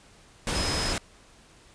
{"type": "tone in noise", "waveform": "sine", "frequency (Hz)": 5100, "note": "D#8", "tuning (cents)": 42, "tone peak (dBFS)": -31, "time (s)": [0.55, 0.93], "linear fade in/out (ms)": 2, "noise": "pink", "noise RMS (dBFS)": -28, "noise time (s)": [0.47, 0.98], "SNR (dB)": -6, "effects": ["pink hiss -55 dBFS RMS until 1.74 s", "resampled to 22050 Hz"]}